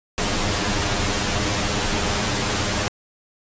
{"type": "noise with comb filter", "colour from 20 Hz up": "pink", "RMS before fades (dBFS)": -22, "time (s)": [0.18, 2.88], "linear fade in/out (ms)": 0, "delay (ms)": 9.8, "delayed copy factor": 1, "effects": ["resampled to 16000 Hz"]}